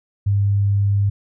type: tone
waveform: sine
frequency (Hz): 100.5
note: G2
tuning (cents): +44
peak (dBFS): -14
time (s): 0.26-1.1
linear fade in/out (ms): 10
effects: none